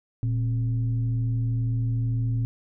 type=tone with frequency modulation; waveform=sine; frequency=116.54 Hz; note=A#2; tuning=in tune; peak=-22 dBFS; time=0.23-2.45 s; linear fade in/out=0 ms; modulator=151 Hz; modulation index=0.37; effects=none